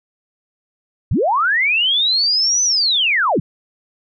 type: linear two-way sweep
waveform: sine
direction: up then down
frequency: 57.7 to 6100 to 98.8 Hz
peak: -13 dBFS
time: 1.11-3.4 s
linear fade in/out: 5 ms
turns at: 2.63 s
effects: none